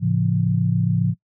sine chord, A augmented, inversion none, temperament just, 110 / 137.5 / 171.88 Hz, A2 / C#3 / E#3, 0 / -14 / -27 cents, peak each -21 / -22 / -20 dBFS, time 0-1.15 s, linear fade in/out 50 ms, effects noise-tail reverb RT60 0.1 s tail -23 dB re dry

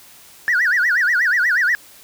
sine tone with vibrato, 1676 Hz, G#6, 15 cents sharp, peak -12 dBFS, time 0.48-1.75 s, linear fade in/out 0 ms, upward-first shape sine, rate 8.3 Hz, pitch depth 280 cents each way, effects tanh soft clip ceiling -11 dBFS + white hiss -45 dBFS RMS until 2.03 s

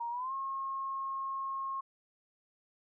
sine tone with pitch glide, 940 to 1079.8 Hz, A#5 to C#6, +14 to -46 cents, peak -34 dBFS, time 0-1.81 s, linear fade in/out 10 ms, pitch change +240 cents, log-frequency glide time 0.1-0.33 s, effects none

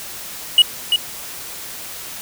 triangle tone with echo, 2909 Hz, F#7, 30 cents flat, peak -4 dBFS, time 0.58-0.62 s, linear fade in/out 2 ms, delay 340 ms, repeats 1, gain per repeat -6 dB, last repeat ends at 0.96 s, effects white hiss -32 dBFS RMS until 2.21 s

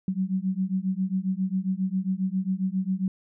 sine beating tone pair, 185 / 192.4 Hz, F#3 / G3, 0 / -32 cents, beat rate 7.4 Hz, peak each -27 dBFS, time 0.08-3.08 s, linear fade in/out 2 ms, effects none

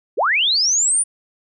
sine linear sweep, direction up, 303.8 to 9540 Hz, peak -14 dBFS, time 0.17-1.04 s, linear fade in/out 20 ms, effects none

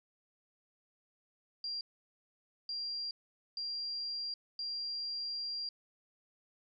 sine tone bursts at uneven times, 4761 Hz, D8, 23 cents sharp, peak -36 dBFS, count 4, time 1.64-1.81 / 2.69-3.11 / 3.57-4.34 / 4.59-5.69 s, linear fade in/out 2 ms, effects none

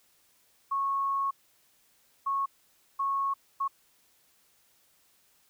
sine tone bursts at uneven times, 1100 Hz, C#6, 14 cents flat, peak -26 dBFS, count 4, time 0.71-1.31 / 2.26-2.46 / 2.99-3.34 / 3.6-3.68 s, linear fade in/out 10 ms, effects white hiss -66 dBFS RMS until 5.49 s

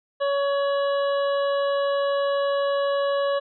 harmonic tone with a mistuned harmonic, 561 Hz, C#5, 21 cents sharp, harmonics 1 / 2 / 3 / 5 / 6 / 7, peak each -21 / -29 / -34 / -39 / -43 / -41 dBFS, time 0.2-3.4 s, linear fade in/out 20 ms, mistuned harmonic 5, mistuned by +64 cents, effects none

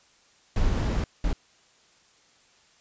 brown noise bursts at uneven times, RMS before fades -24 dBFS, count 2, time 0.56-1.04 / 1.24-1.33 s, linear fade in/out 2 ms, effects white hiss -60 dBFS RMS until 2.8 s + resampled to 16000 Hz

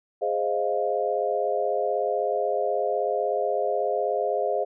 sine chord, F minor seventh, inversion first, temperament equal, 415.3 / 523.3 / 622.3 / 698.5 Hz, Ab4 / C5 / Eb5 / F5, 0 / 0 / 0 / 0 cents, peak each -28 dBFS, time 0.21-4.65 s, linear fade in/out 20 ms, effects none

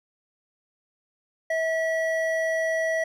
triangle tone pair together, 647.3 / 1942 Hz, E5 / B6, -32 / -30 cents, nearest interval octave + perfect fifth, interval 1902 cents, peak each -22 / -25 dBFS, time 1.5-3.04 s, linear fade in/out 5 ms, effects none

